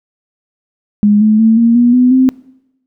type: tone with pitch steps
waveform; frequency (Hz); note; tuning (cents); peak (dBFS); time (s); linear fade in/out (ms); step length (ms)
sine; 207.3 / 215.2 / 223.5 / 232 / 240.9 / 250.1 / 259.7; G#3 / A3 / A3 / A#3 / B3 / B3 / C4; -3 / -38 / +27 / -8 / -43 / +22 / -13; -5; 1.03-2.29; 0; 180
effects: noise-tail reverb RT60 0.9 s tail -23 dB re dry